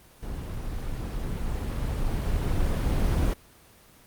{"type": "noise with level ramp", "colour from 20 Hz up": "brown", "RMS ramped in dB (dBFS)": [-34, -22], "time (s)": [0.22, 3.34], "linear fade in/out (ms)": 10, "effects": ["pink hiss -54 dBFS RMS until 4.06 s", "Opus 24 kbps"]}